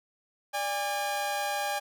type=tone pair together; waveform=sawtooth; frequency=587.3 / 812.3 Hz; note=D5 / G#5; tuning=0 / -39 cents; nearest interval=tritone; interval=561 cents; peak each=-31 / -26 dBFS; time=0.53-1.8 s; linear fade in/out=20 ms; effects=none